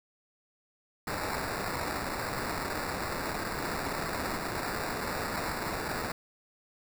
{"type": "noise with sample-and-hold", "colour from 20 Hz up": "blue", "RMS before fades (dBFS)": -34, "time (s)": [1.07, 6.12], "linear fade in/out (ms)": 2, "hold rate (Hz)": 3150, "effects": []}